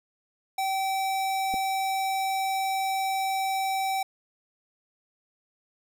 square tone, 771 Hz, G5, 29 cents flat, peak -26 dBFS, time 0.58-4.03 s, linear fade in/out 5 ms
clicks, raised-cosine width 2 ms, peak -24 dBFS, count 2, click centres 1.539 / 1.543 s
effects none

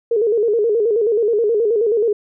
sine tone with vibrato, 440 Hz, A4, in tune, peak -13 dBFS, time 0.11-2.13 s, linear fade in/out 5 ms, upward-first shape square, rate 9.4 Hz, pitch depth 100 cents each way, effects none

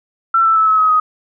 sine tone with pitch steps, 1344 / 1325.5 / 1307.2 / 1289.3 / 1271.5 / 1254 Hz, E6 / E6 / E6 / E6 / D#6 / D#6, +33 / +9 / -15 / -39 / +37 / +13 cents, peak -9 dBFS, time 0.34-1 s, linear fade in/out 5 ms, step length 110 ms, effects none

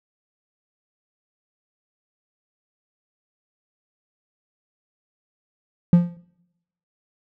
triangle tone with exponential decay, 174 Hz, F3, 6 cents flat, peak -4 dBFS, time 5.93-6.17 s, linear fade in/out 2 ms, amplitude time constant 52 ms, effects noise-tail reverb RT60 0.9 s tail -25 dB re dry + tanh soft clip ceiling -1 dBFS

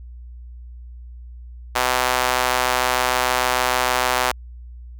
sawtooth tone with high-pass filter, 126.6 Hz, B2, 43 cents sharp, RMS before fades -20 dBFS, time 1.75-4.32 s, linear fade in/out 10 ms, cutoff 830 Hz, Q 1.2, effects added 60 Hz sine -35 dBFS peak until 4.99 s

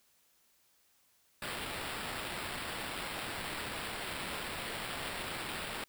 blue noise with sample-and-hold, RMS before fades -40 dBFS, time 1.42-5.84 s, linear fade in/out 2 ms, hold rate 6300 Hz, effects white hiss -70 dBFS RMS until 5.88 s

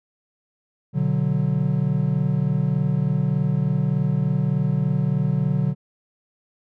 triangle chord, B minor, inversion none, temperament equal, 123.47 / 146.83 / 185 Hz, B2 / D3 / F#3, 0 / 0 / 0 cents, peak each -23 / -19 / -22 dBFS, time 0.93-5.75 s, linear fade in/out 50 ms, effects none

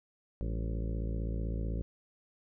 harmonic tone with a mistuned harmonic, 55.7 Hz, A1, 22 cents sharp, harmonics 1 / 2 / 3 / 4 / 5 / 6 / 7 / 8 / 9 / 10, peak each -33 / -39 / -43 / -45 / -47 / -49 / -50 / -51 / -52 / -53 dBFS, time 0.41-1.82 s, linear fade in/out 0 ms, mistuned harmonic 4, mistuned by -120 cents, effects none

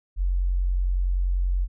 sine tone, 45.27 Hz, F#1, 37 cents flat, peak -20 dBFS, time 0.16-1.68 s, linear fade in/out 50 ms, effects none

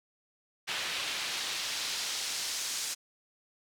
pink noise with band-pass filter sweep, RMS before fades -35 dBFS, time 0.67-2.95 s, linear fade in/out 20 ms, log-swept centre 2900 to 6400 Hz, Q 1.1, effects none

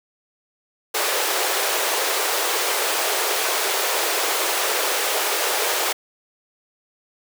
pink high-pass noise, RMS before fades -22 dBFS, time 0.94-5.93 s, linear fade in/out 10 ms, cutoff 380 Hz, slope 48 dB/octave, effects none

